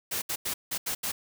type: noise bursts at uneven times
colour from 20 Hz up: white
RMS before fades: -31 dBFS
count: 6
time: 0.11-0.22 / 0.29-0.36 / 0.45-0.54 / 0.71-0.78 / 0.86-0.95 / 1.03-1.12 s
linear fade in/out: 10 ms
effects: none